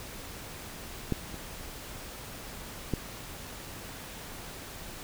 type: clicks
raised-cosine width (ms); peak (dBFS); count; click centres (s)
3; -14 / -27 / -15; 3; 1.123 / 1.343 / 2.937
effects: pink hiss -43 dBFS RMS until 5.03 s